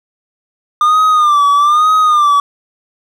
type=tone with vibrato; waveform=triangle; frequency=1200 Hz; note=D6; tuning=37 cents sharp; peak=-5 dBFS; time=0.81-2.4 s; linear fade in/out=2 ms; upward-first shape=sine; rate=1.1 Hz; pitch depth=87 cents each way; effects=none